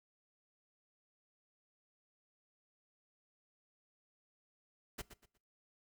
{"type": "noise with echo", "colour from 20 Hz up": "pink", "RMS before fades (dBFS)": -43, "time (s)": [4.98, 5.02], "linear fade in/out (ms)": 10, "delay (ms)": 120, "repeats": 3, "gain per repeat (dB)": -11, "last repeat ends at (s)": 5.38, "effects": ["noise-tail reverb RT60 0.4 s tail -21 dB re dry"]}